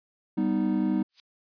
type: chord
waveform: triangle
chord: G augmented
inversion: none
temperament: equal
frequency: 196 / 246.9 / 311.1 Hz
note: G3 / B3 / D#4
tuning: 0 / 0 / 0 cents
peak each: -25 / -26 / -25 dBFS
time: 0.37-1.03 s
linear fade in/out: 10 ms
type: noise with exponential growth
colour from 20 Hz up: violet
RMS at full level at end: -34 dBFS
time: 1.09-1.2 s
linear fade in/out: 1 ms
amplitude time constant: 22 ms
effects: resampled to 11025 Hz